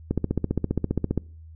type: click train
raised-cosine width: 3 ms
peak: -10 dBFS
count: 17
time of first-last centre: 0.11-1.177 s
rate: 15 Hz
effects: noise-tail reverb RT60 0.5 s tail -25 dB re dry + added 80 Hz sine -42 dBFS peak until 1.55 s